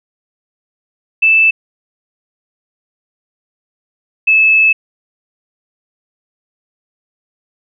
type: tone pair in turn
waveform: sine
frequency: 2637 / 2608 Hz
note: E7 / E7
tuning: 0 / -19 cents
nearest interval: unison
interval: 19 cents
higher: first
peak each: -6 dBFS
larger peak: neither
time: 1.22-1.51 / 4.27-4.73 s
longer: second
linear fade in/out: 10 ms
effects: none